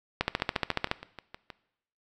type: two click trains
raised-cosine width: 0.3 ms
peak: -9 / -24 dBFS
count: 11 / 8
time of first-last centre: 0.21-0.914 / 0.4-1.502 s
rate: 14.2 / 6.35 Hz
effects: noise-tail reverb RT60 0.8 s tail -19 dB re dry